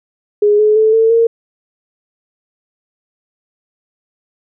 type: tone with pitch steps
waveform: sine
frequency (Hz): 415.3 / 426 / 437 / 448.2 / 459.7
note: G#4 / G#4 / A4 / A4 / A#4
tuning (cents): 0 / +44 / -12 / +32 / -24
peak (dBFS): -7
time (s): 0.42-1.27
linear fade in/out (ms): 5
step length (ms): 170
effects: none